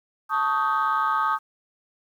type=tone cluster; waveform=sine; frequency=880 / 1116 / 1254 / 1556 Hz; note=A5 / C#6 / D#6 / G6; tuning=0 / +11 / +13 / -13 cents; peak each=-26 / -26 / -22 / -29 dBFS; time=0.29-1.39 s; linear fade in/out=50 ms; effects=tanh soft clip ceiling -14 dBFS + 9-bit